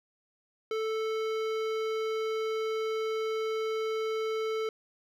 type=tone with hard clipping; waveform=sine; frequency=440 Hz; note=A4; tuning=in tune; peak=-31 dBFS; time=0.71-4.69 s; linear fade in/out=2 ms; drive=16 dB; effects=none